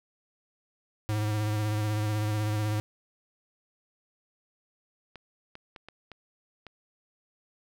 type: tone with vibrato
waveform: square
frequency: 106.3 Hz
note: G#2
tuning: 41 cents sharp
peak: -27 dBFS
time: 1.09-2.8 s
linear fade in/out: 0 ms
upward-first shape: sine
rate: 16 Hz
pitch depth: 28 cents each way
type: clicks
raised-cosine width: 0.3 ms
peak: -28 dBFS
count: 6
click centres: 5.157 / 5.554 / 5.762 / 5.886 / 6.117 / 6.667 s
effects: none